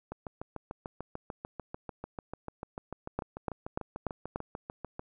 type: two click trains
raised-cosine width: 1 ms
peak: -24 / -17 dBFS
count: 34 / 5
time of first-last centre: 0.12-4.994 / 3.19-4.36 s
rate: 6.77 / 3.42 Hz
effects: none